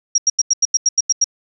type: tone bursts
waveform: sine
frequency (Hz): 5650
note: F8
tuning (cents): +19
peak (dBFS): -10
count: 10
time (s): 0.15-1.243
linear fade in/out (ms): 5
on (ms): 31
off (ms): 87
effects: none